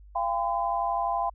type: tone cluster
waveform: sine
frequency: 688 / 800 / 1019 Hz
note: F5 / G5 / C6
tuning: -26 / +35 / -46 cents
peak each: -29 dBFS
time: 0.15-1.3 s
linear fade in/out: 10 ms
effects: added 50 Hz sine -47 dBFS peak until 1.34 s